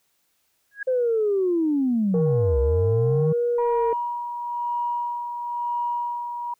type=tone with exponential growth; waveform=sine; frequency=1652 Hz; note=G#6; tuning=10 cents flat; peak=-24 dBFS; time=0.71-0.83 s; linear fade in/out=5 ms; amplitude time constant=25 ms
type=linear two-way sweep; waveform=sine; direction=down then up; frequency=523.3 to 63.5 to 160.9 Hz; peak=-18 dBFS; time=0.87-3.33 s; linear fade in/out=10 ms; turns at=2.59 s
type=tone with vibrato; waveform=sine; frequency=467.7 Hz; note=A#4; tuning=6 cents sharp; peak=-19 dBFS; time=2.14-3.93 s; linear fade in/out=2 ms; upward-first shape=sine; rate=0.93 Hz; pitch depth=43 cents each way
type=tone with tremolo; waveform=sine; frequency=958 Hz; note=A#5; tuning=47 cents sharp; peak=-22 dBFS; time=3.58-6.54 s; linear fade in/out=5 ms; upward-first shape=sine; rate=1 Hz; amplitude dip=50%
effects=tanh soft clip ceiling -13 dBFS + white hiss -69 dBFS RMS until 6.59 s